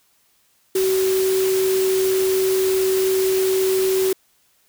sine tone in noise, 378.9 Hz, F#4, 41 cents sharp, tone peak -16 dBFS, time 0.75-4.13 s, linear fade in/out 5 ms, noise white, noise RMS -28 dBFS, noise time 0.75-4.13 s, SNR +9 dB, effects white hiss -61 dBFS RMS until 4.68 s

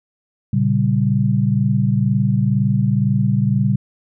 sine chord, G diminished, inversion first, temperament equal, 116.54 / 138.59 / 196 Hz, Bb2 / Db3 / G3, 0 / 0 / 0 cents, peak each -18 dBFS, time 0.53-3.76 s, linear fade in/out 5 ms, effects none

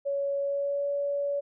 sine tone with pitch glide, 560 to 568.1 Hz, C#5 to C#5, +18 to +42 cents, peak -26 dBFS, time 0.05-1.41 s, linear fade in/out 20 ms, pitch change +24 cents, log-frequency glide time 0.4-0.88 s, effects none

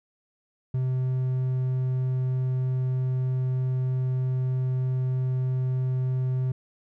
triangle tone, 128.8 Hz, C3, 27 cents flat, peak -21 dBFS, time 0.74-6.52 s, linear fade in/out 5 ms, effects none

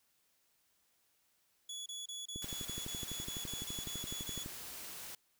25% pulse tone bursts, 3394 Hz, G#7, 37 cents sharp, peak -38 dBFS, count 14, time 1.69-4.434 s, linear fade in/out 5 ms, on 170 ms, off 28 ms
click train, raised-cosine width 3 ms, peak -31 dBFS, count 26, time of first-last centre 2.36-4.461 s, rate 11.9 Hz
white noise, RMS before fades -47 dBFS, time 2.42-5.15 s, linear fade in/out 2 ms
effects white hiss -75 dBFS RMS until 5.39 s

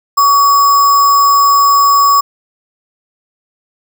sine tone with sample-and-hold, 1132 Hz, C#6, 36 cents sharp, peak -5 dBFS, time 0.17-2.21 s, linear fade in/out 10 ms, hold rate 6300 Hz, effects none

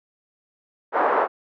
white band-pass noise, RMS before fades -20 dBFS, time 0.92-1.28 s, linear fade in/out 50 ms, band 370 to 1200 Hz, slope 24 dB/octave, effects none

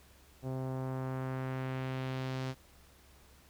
sawtooth tone with low-pass filter sweep, 130.81 Hz, C3, in tune, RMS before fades -37 dBFS, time 0.42-2.55 s, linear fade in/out 50 ms, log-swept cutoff 650 to 5500 Hz, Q 1.1, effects added 68 Hz sine -62 dBFS peak until 3.49 s + pink hiss -62 dBFS RMS until 3.49 s

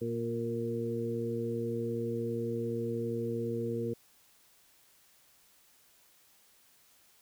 harmonic tone with a mistuned harmonic, 117.3 Hz, A#2, 11 cents sharp, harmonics 1 / 2 / 3 / 4, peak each -38 / -37 / -38 / -35 dBFS, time 0.01-3.94 s, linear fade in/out 10 ms, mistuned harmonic 4, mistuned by -19 cents, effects white hiss -64 dBFS RMS until 7.21 s

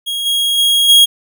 45% pulse tone with level steps, 3286 Hz, G#7, 19 cents flat, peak -17 / -12 / -9 / -4 dBFS, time 0.06-1.06 s, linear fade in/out 20 ms, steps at 0.25 / 0.57 / 0.88 s, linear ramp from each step 20 ms, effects none

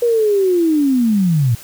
sine linear sweep, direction down, 483.7 to 109.6 Hz, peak -11 dBFS, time 0.02-1.55 s, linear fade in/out 5 ms, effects white hiss -38 dBFS RMS until 1.63 s

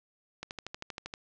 click train, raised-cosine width 0.2 ms, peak -21 dBFS, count 10, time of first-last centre 0.43-1.139 s, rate 12.7 Hz, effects low-pass 7000 Hz 12 dB/octave

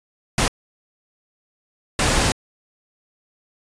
pink noise bursts at uneven times, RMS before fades -18 dBFS, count 2, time 0.38-0.48 / 1.99-2.32 s, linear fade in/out 2 ms, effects resampled to 22050 Hz

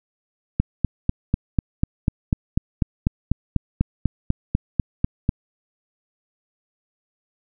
click train, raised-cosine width 5 ms, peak -5 dBFS, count 20, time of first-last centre 0.6-5.291 s, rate 4.05 Hz, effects none

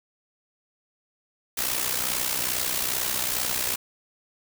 white noise with amplitude modulation, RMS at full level -24 dBFS, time 1.57-3.76 s, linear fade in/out 10 ms, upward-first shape sine, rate 62.4 Hz, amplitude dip 65%, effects none

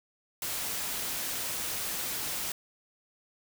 white noise, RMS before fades -34 dBFS, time 0.42-2.52 s, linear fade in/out 2 ms, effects none

